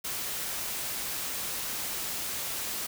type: noise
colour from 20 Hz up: white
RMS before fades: -34 dBFS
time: 0.04-2.87 s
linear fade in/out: 10 ms
effects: none